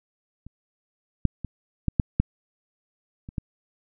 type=clicks; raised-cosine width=5 ms; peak=-29 / -6 / -19 / -10 / -6 / -6 / -25 / -15 dBFS; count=8; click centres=0.466 / 1.253 / 1.447 / 1.883 / 1.998 / 2.2 / 3.289 / 3.382 s; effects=none